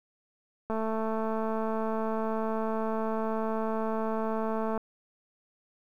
click train, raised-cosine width 1 ms, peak -19 dBFS, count 902, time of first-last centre 0.7-4.777 s, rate 221 Hz, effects 10-bit

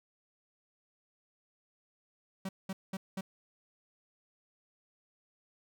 45% pulse tone bursts, 191.3 Hz, G3, 42 cents flat, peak -35 dBFS, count 4, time 2.45-3.21 s, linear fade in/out 5 ms, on 40 ms, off 200 ms, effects none

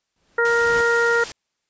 pink noise with exponential growth, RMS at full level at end -30 dBFS, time 0.16-0.81 s, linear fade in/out 2 ms, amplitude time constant 140 ms
harmonic tone, 468.3 Hz, A#4, 8 cents sharp, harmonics 1 / 2 / 3 / 4, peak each -19 / -27 / -19 / -24 dBFS, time 0.38-1.24 s, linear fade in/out 5 ms
white noise, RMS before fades -32 dBFS, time 0.45-1.32 s, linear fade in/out 2 ms
effects white hiss -75 dBFS RMS until 1.69 s + resampled to 16000 Hz

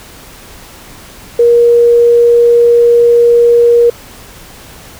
sine tone, 473.5 Hz, A#4, 27 cents sharp, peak -3 dBFS, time 1.39-3.9 s, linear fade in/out 5 ms, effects pink hiss -34 dBFS RMS until 4.99 s

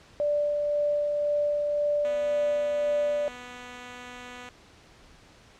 sine tone with tremolo, 587.3 Hz, D5, in tune, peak -22 dBFS, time 0.2-3.28 s, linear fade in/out 0 ms, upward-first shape sine, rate 1.9 Hz, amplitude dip 25%
5% pulse tone, 246.9 Hz, B3, in tune, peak -29 dBFS, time 2.05-4.49 s, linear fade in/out 0 ms
effects pink hiss -54 dBFS RMS until 5.59 s + low-pass 6000 Hz 12 dB/octave

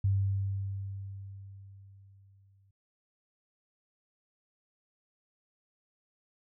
sine tone with exponential decay, 98 Hz, G2, in tune, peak -23 dBFS, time 0.04-2.71 s, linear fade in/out 5 ms, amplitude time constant 580 ms, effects none

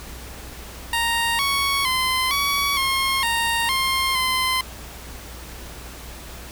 15% pulse tone with pitch steps, 930 / 1112 / 1032 / 1128 / 1074 / 927 / 1061 / 1033 Hz, A#5 / C#6 / C6 / C#6 / C6 / A#5 / C6 / C6, -4 / +5 / -24 / +30 / +45 / -10 / +24 / -22 cents, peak -13 dBFS, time 0.93-4.61 s, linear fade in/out 2 ms, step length 460 ms, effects added 60 Hz sine -39 dBFS peak until 6.51 s + pink hiss -39 dBFS RMS until 6.51 s

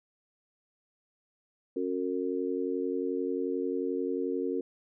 harmonic tone, 91.3 Hz, F#2, 23 cents flat, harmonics 3 / 4 / 5, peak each -33 / -33 / -33 dBFS, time 1.76-4.61 s, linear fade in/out 5 ms, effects none

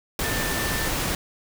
sine tone in noise, 1782 Hz, A6, 22 cents sharp, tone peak -31 dBFS, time 0.24-0.88 s, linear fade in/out 2 ms, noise pink, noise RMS -26 dBFS, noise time 0.19-1.15 s, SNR -8 dB, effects none

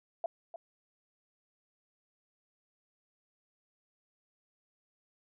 sine tone with echo, 672 Hz, E5, 33 cents sharp, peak -30 dBFS, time 0.24-0.26 s, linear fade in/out 2 ms, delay 300 ms, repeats 1, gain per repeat -11 dB, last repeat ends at 0.56 s, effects none

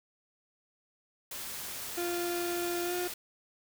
white noise, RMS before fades -40 dBFS, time 1.31-3.14 s, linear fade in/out 5 ms
35% pulse tone with pitch glide, 348.5 to 356.4 Hz, F4 to F4, -4 to +35 cents, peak -30 dBFS, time 1.97-3.08 s, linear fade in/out 10 ms, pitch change +39 cents, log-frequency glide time 2.84-2.94 s
effects none

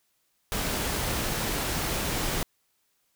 pink noise, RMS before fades -29 dBFS, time 0.52-2.43 s, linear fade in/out 0 ms, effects white hiss -72 dBFS RMS until 3.15 s

